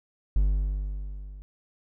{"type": "tone with level ramp", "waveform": "triangle", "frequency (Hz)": 49.32, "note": "G1", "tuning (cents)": 11, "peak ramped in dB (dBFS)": [-16, -38], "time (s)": [0.36, 1.42], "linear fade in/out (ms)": 0, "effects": []}